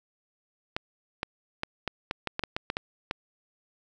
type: clicks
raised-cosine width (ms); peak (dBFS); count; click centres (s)
0.3; -13; 12; 0.765 / 1.231 / 1.634 / 1.877 / 2.111 / 2.273 / 2.394 / 2.437 / 2.565 / 2.701 / 2.769 / 3.111
effects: none